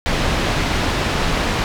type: low-pass noise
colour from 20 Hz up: pink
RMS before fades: -19 dBFS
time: 0.06-1.64 s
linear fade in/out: 0 ms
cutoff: 4300 Hz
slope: 12 dB/octave
effects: none